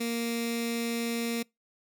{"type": "tone with notch filter", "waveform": "15% pulse", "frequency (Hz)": 233.1, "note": "A#3", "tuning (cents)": 0, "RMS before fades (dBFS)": -31, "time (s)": [0, 1.43], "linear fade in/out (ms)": 10, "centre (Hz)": 850, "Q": 0.57, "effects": ["noise-tail reverb RT60 0.2 s tail -26 dB re dry"]}